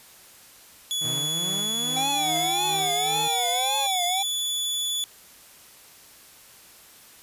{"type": "tone with pitch glide", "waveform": "sawtooth", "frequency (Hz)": [3404, 3448], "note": ["G#7", "A7"], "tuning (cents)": [42, -36], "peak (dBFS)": -22, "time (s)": [0.91, 5.04], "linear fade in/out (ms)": 0, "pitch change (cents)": 22, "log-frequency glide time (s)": [2.21, 2.73]}
{"type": "tone with tremolo", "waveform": "sawtooth", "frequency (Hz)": 158.3, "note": "D#3", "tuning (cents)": 30, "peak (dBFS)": -31, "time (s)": [1.01, 3.28], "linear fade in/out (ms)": 5, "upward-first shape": "sine", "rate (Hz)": 2.4, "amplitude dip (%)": 70}
{"type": "linear sweep", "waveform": "sawtooth", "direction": "up", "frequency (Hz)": [116.8, 554.4], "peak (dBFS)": -30, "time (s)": [1.04, 3.87], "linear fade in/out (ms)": 10}
{"type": "tone with vibrato", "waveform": "square", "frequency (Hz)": 770, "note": "G5", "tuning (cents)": -31, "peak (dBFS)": -26, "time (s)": [1.96, 4.23], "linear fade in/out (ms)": 10, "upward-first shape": "triangle", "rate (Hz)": 1.8, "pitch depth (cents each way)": 180}
{"effects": ["white hiss -50 dBFS RMS until 7.22 s", "resampled to 32000 Hz"]}